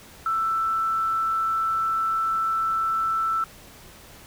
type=tone with amplitude modulation; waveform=sine; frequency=1327 Hz; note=E6; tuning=11 cents sharp; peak=-20 dBFS; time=0.26-3.44 s; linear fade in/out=2 ms; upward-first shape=sine; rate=197 Hz; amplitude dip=25%; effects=pink hiss -47 dBFS RMS until 4.26 s